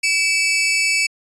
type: tone pair together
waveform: sawtooth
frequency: 2285 / 2628 Hz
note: D7 / E7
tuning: -48 / -6 cents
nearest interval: major second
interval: 242 cents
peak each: -15 dBFS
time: 0.03-1.07 s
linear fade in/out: 10 ms
effects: resampled to 22050 Hz